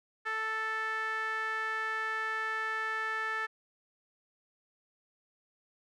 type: tone with band-pass filter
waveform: sawtooth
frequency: 440 Hz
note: A4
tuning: in tune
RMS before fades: -34 dBFS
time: 0.25-3.47 s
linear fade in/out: 20 ms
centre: 1600 Hz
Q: 7.1
effects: none